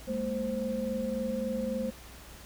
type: tone cluster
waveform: sine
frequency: 206 / 229.6 / 523 Hz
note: G#3 / A#3 / C5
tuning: -14 / -26 / -1 cents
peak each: -35 / -34 / -33 dBFS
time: 0.07-1.91 s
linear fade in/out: 20 ms
effects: added 60 Hz sine -50 dBFS peak until 2.45 s + pink hiss -50 dBFS RMS until 2.45 s